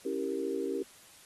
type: chord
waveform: sine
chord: C# diminished seventh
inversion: none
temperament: equal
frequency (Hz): 277.2 / 329.6 / 392 / 466.2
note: C#4 / E4 / G4 / Bb4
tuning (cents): 0 / 0 / 0 / 0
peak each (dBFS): -37 / -38 / -34 / -37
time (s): 0.05-0.83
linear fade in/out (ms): 5
effects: white hiss -56 dBFS RMS until 1.25 s + AAC 32 kbps